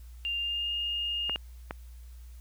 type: tone with pitch glide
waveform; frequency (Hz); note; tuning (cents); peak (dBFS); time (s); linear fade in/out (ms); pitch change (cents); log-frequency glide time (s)
sine; 2795 to 2834; F7 to F7; +1 to +25; -29; 0.25-1.36; 0; +24; 0.37-0.73
type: clicks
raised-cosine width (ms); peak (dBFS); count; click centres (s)
0.5; -19 / -22 / -19; 3; 1.296 / 1.359 / 1.709
effects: added 60 Hz sine -44 dBFS peak until 2.4 s + white hiss -63 dBFS RMS until 2.4 s